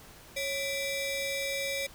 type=ring-modulated tone; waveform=sawtooth; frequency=1447 Hz; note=F#6; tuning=39 cents flat; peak=-24 dBFS; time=0.36-1.87 s; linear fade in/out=10 ms; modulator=895 Hz; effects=pink hiss -52 dBFS RMS until 1.94 s